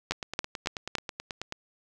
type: two click trains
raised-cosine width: 0.2 ms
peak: -9 / -17 dBFS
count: 4 / 14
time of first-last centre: 0.11-0.953 / 0.12-1.524 s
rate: 3.56 / 9.26 Hz
effects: none